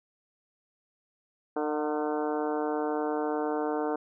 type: harmonic tone with a mistuned harmonic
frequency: 151.5 Hz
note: D#3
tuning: 46 cents flat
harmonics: 2 / 3 / 4 / 5 / 6 / 7 / 8 / 9 / 10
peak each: -32 / -31 / -37 / -35 / -38 / -43 / -44 / -44 / -46 dBFS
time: 1.56-3.96 s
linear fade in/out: 5 ms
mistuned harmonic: 5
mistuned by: -33 cents
effects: none